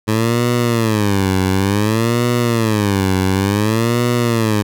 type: tone with vibrato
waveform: 15% pulse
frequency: 106.7 Hz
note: G#2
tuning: 47 cents sharp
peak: -7 dBFS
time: 0.07-4.63 s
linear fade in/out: 20 ms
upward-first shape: sine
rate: 0.56 Hz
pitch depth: 220 cents each way
effects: none

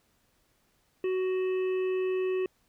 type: harmonic tone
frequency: 372.6 Hz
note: F#4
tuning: 12 cents sharp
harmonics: 1 / 3 / 5 / 7 / 8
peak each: -26 / -46 / -48 / -44 / -55 dBFS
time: 1.04-2.46 s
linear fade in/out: 2 ms
effects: pink hiss -70 dBFS RMS until 2.68 s

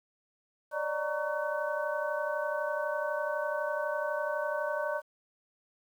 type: tone cluster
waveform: sine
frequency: 571 / 603 / 928 / 1123 / 1513 Hz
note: D5 / D5 / A#5 / C#6 / F#6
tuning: -49 / +46 / -8 / +22 / +38 cents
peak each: -36 / -33 / -38 / -40 / -37 dBFS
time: 0.71-5.02 s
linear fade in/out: 50 ms
effects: 10-bit

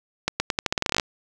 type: accelerating click train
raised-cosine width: 0.2 ms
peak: -4 dBFS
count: 15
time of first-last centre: 0.28-0.998 s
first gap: 120 ms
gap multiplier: 0.85
effects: none

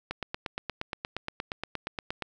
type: click train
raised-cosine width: 0.3 ms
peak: -16 dBFS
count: 19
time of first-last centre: 0.11-2.223 s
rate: 8.52 Hz
effects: none

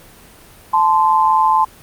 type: tone pair together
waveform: sine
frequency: 873 / 1037.3 Hz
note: A5 / C6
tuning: -14 / -15 cents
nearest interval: minor third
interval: 299 cents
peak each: -13 dBFS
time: 0.73-1.65 s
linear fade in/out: 10 ms
effects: pink hiss -43 dBFS RMS until 1.82 s + Opus 32 kbps

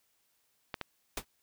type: clicks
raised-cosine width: 0.3 ms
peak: -19 dBFS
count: 2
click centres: 0.742 / 0.813 s
type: noise with exponential decay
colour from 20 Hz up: pink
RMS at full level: -29 dBFS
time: 1.17-1.25 s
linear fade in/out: 5 ms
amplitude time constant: 16 ms
effects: white hiss -74 dBFS RMS until 1.42 s

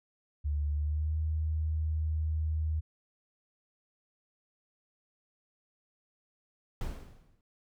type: tone with pitch glide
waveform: sine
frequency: 73.4 to 78.22 Hz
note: D2 to D#2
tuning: 0 to +10 cents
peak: -28 dBFS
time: 0.44-2.81 s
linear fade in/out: 20 ms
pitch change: +110 cents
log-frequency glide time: 0.72-1.17 s
type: noise with exponential decay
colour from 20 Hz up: brown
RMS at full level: -32 dBFS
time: 6.81-7.41 s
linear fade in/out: 1 ms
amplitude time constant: 130 ms
effects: none

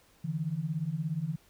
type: beating tone pair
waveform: sine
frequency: 146.83 / 163.83 Hz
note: D3 / E3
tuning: 0 / -10 cents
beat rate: 17 Hz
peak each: -34 / -32 dBFS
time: 0.24-1.36 s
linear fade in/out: 10 ms
effects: pink hiss -63 dBFS RMS until 1.49 s

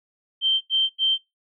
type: tone bursts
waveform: sine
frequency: 3130 Hz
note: G7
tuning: 3 cents flat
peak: -17 dBFS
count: 3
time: 0.41-1.182 s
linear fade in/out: 50 ms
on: 200 ms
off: 86 ms
effects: noise-tail reverb RT60 0.2 s tail -25 dB re dry

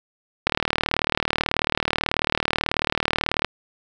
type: click train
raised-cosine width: 0.3 ms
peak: -3 dBFS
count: 115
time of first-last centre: 0.47-3.447 s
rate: 38.3 Hz
effects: none

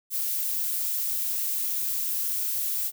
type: noise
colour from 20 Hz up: violet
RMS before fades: -28 dBFS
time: 0.1-2.92 s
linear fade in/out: 50 ms
effects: none

